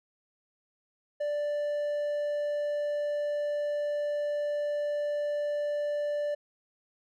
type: tone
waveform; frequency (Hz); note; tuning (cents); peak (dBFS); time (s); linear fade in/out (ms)
triangle; 587.3; D5; 0; -26; 1.2-6.35; 10
effects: none